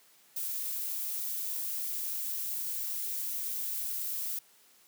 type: noise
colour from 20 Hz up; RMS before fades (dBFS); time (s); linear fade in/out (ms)
violet; -35; 0.36-4.39; 5
effects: white hiss -62 dBFS RMS until 4.87 s + high-pass 150 Hz 12 dB/octave